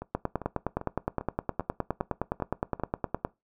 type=two click trains; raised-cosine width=1 ms; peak=-22 / -13 dBFS; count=8 / 31; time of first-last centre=0.02-2.798 / 0.15-3.249 s; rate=2.52 / 9.68 Hz; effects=noise-tail reverb RT60 0.2 s tail -20 dB re dry